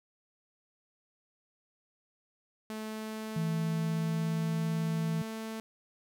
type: tone with pitch glide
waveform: sawtooth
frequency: 217.4 to 221.5 Hz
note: A3 to A3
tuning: -21 to +12 cents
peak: -33 dBFS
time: 2.7-5.6 s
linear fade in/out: 0 ms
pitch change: +33 cents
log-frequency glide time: 2.82-4.67 s
type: tone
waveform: sine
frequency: 163.2 Hz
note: E3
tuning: 17 cents flat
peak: -29 dBFS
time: 3.36-5.22 s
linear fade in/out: 5 ms
effects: none